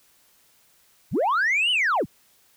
sine linear two-way sweep, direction up then down, 59.2 to 3046 to 59.2 Hz, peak -17 dBFS, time 1.11-2.06 s, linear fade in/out 50 ms, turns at 1.71 s, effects tanh soft clip ceiling -17 dBFS + white hiss -60 dBFS RMS until 2.56 s

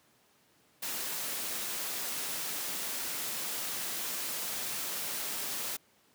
white noise, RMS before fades -36 dBFS, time 0.82-5.77 s, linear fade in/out 10 ms, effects pink hiss -66 dBFS RMS until 6.14 s + high-pass 150 Hz 12 dB/octave

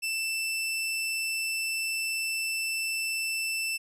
sawtooth tone, 2659 Hz, E7, 14 cents sharp, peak -25 dBFS, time 0.02-3.78 s, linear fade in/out 20 ms, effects resampled to 32000 Hz

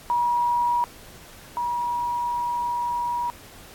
sine tone pair in turn, 960 / 960 Hz, B5 / B5, -49 / -49 cents, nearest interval unison, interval 0 cents, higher neither, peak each -19 / -23 dBFS, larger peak first, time 0.1-0.84 / 1.57-3.3 s, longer second, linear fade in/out 0 ms, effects pink hiss -46 dBFS RMS until 3.74 s + AAC 64 kbps

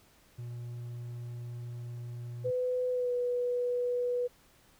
triangle tone, 120 Hz, B2, 49 cents flat, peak -36 dBFS, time 0.38-2.51 s, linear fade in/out 10 ms
sine tone with pitch glide, 502 to 490.3 Hz, B4 to B4, +28 to -13 cents, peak -28 dBFS, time 2.44-4.28 s, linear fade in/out 20 ms, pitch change -41 cents, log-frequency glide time 2.91-3.12 s
effects pink hiss -63 dBFS RMS until 4.79 s

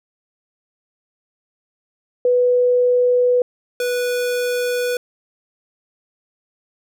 sine / square tone pair in turn, 493.9 / 491.3 Hz, B4 / B4, 0 / -9 cents, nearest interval unison, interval 9 cents, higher first, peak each -12 / -19 dBFS, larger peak first, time 2.25-3.42 / 3.8-4.97 s, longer neither, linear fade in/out 2 ms, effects none

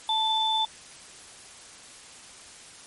sine tone pair together, 880 / 3525 Hz, A5 / A7, 0 / +2 cents, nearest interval 2 octaves, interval 2402 cents, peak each -25 dBFS, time 0.09-0.65 s, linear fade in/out 2 ms, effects white hiss -47 dBFS RMS until 2.86 s + MP3 48 kbps

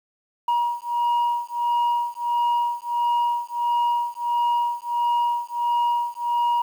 sine beating tone pair, 953 / 954.5 Hz, A#5 / A#5, +38 / +41 cents, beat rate 1.5 Hz, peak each -21 dBFS, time 0.48-6.62 s, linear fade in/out 5 ms, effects tanh soft clip ceiling -17 dBFS + 8-bit

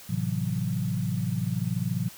sine chord, F# half-diminished seventh, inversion first, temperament equal, 110 / 130.81 / 164.81 / 185 Hz, A2 / C3 / E3 / F#3, 0 / 0 / 0 / 0 cents, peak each -31 dBFS, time 0.09-2.09 s, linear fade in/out 10 ms, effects white hiss -47 dBFS RMS until 2.17 s

